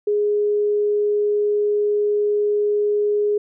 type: tone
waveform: sine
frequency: 415.3 Hz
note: G#4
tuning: in tune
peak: -16 dBFS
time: 0.07-3.38 s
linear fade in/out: 5 ms
effects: none